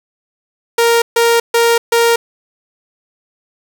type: tone bursts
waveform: sawtooth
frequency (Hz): 466.2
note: A#4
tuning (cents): 0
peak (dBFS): -5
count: 4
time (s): 0.78-2.16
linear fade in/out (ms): 5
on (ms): 240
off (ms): 140
effects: none